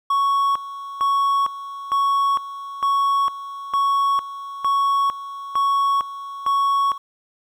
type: tone with tremolo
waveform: triangle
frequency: 1111 Hz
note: C#6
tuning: 4 cents sharp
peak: -14 dBFS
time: 0.1-6.98 s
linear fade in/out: 5 ms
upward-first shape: square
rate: 1.1 Hz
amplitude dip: 80%
effects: 9-bit